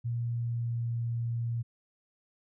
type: tone with pitch glide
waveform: sine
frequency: 118.3 to 117.21 Hz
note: A#2 to A#2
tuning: +26 to +10 cents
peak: -29 dBFS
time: 0.04-1.63 s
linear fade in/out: 20 ms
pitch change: -16 cents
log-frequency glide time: 0.24-0.98 s
effects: none